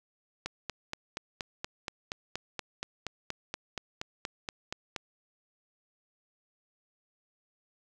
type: click train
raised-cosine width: 0.2 ms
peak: -17 dBFS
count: 20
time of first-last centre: 0.46-4.962 s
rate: 4.22 Hz
effects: none